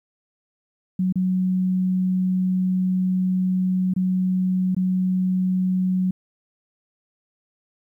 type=tone with dropouts; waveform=sine; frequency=185 Hz; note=F#3; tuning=in tune; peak=-18 dBFS; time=0.99-6.11 s; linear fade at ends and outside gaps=5 ms; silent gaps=1.125-1.156 / 3.938-3.962 / 4.748-4.765 s; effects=10-bit